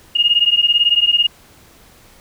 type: beating tone pair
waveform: sine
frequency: 2843 / 2861 Hz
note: F7 / F7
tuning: +30 / +41 cents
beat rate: 18 Hz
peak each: -14 dBFS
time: 0.15-1.27 s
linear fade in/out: 10 ms
effects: pink hiss -47 dBFS RMS until 2.2 s